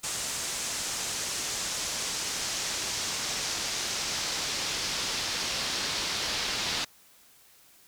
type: noise with band-pass filter sweep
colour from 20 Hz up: brown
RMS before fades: -32 dBFS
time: 0.03-6.85 s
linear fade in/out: 10 ms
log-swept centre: 7500 to 4500 Hz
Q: 1.5
effects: white hiss -58 dBFS RMS until 7.87 s